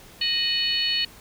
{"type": "harmonic tone with a mistuned harmonic", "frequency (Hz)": 622.3, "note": "D#5", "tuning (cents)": 0, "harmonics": [3, 4, 5, 6, 7], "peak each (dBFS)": [-33, -31, -25, -32, -25], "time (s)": [0.21, 1.05], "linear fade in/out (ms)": 5, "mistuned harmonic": 5, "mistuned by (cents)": -78, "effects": ["pink hiss -48 dBFS RMS until 1.2 s"]}